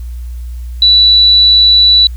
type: tone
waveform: sine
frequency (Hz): 3951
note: B7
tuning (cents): 0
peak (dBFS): -3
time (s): 0.82-2.07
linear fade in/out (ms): 2
effects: added 60 Hz sine -20 dBFS peak until 2.16 s + white hiss -47 dBFS RMS until 2.16 s